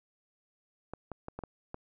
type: clicks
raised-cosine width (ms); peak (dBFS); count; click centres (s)
1; -25; 6; 0.936 / 1.117 / 1.284 / 1.39 / 1.437 / 1.744
effects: none